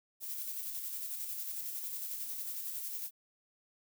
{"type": "noise with tremolo", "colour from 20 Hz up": "violet", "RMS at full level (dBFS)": -39, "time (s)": [0.2, 3.11], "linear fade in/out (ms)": 50, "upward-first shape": "square", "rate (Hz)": 11, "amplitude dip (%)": 30, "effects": []}